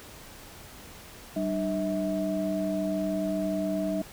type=tone cluster; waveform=sine; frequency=192.8 / 300.2 / 645 Hz; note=G3 / D4 / E5; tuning=-28 / +38 / -38 cents; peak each=-30 dBFS; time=1.36-4.02 s; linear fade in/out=5 ms; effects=tanh soft clip ceiling -17 dBFS + pink hiss -47 dBFS RMS until 4.12 s